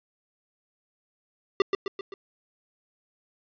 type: tone with echo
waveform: square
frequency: 393 Hz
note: G4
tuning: 4 cents sharp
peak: -18 dBFS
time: 1.6-1.62 s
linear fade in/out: 2 ms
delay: 130 ms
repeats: 4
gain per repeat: -5 dB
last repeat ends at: 2.14 s
effects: resampled to 11025 Hz + 9-bit